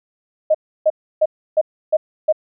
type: tone bursts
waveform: sine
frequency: 622.3 Hz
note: D#5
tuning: in tune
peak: -10 dBFS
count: 6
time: 0.5-2.326 s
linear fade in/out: 10 ms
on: 46 ms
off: 310 ms
effects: none